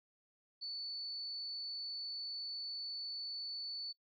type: tone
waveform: sine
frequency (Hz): 4473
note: C#8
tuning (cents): +15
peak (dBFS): -40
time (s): 0.61-3.93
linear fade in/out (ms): 20
effects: noise-tail reverb RT60 0.1 s tail -22 dB re dry